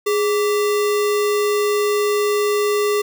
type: tone with sample-and-hold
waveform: sine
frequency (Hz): 415.3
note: G#4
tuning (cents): 0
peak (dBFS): -15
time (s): 0.06-3.02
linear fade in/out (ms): 10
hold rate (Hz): 1575
effects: none